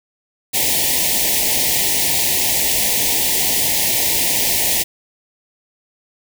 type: band-stop noise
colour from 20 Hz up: white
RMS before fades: -17 dBFS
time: 0.53-4.84 s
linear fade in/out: 20 ms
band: 960 to 1800 Hz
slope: 96 dB/octave
effects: none